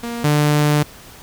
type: tone pair in turn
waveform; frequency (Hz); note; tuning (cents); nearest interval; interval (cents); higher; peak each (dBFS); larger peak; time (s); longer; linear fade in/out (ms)
sawtooth; 235.4 / 148.58; A#3 / D3; +17 / +20; minor sixth; 797; first; -20 / -9; second; 0.03-0.24 / 0.24-0.83; second; 5
effects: pink hiss -41 dBFS RMS until 1.22 s